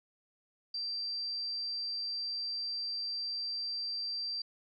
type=tone; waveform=sine; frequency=4699 Hz; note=D8; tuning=in tune; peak=-34 dBFS; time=0.74-4.42 s; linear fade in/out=5 ms; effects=none